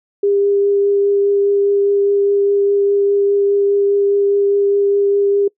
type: tone with vibrato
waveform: sine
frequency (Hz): 401.7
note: G4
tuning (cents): +42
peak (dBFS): -11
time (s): 0.23-5.48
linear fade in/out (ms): 5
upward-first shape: triangle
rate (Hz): 4.9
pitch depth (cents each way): 10
effects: noise-tail reverb RT60 0.1 s tail -24 dB re dry